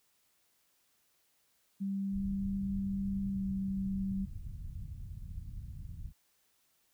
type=tone with pitch glide; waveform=sine; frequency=196 to 193.41 Hz; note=G3 to G3; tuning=0 to -23 cents; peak=-32 dBFS; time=1.8-4.26 s; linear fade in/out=20 ms; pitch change=-23 cents; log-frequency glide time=3.29-3.41 s
type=low-pass noise; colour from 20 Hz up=pink; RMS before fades=-43 dBFS; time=2.1-6.13 s; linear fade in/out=50 ms; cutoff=140 Hz; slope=24 dB/octave
effects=white hiss -73 dBFS RMS until 6.93 s